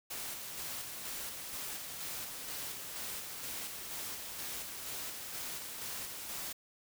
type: noise with tremolo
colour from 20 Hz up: white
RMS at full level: -41 dBFS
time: 0.1-6.53 s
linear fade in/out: 10 ms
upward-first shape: square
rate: 2.1 Hz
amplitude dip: 30%
effects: none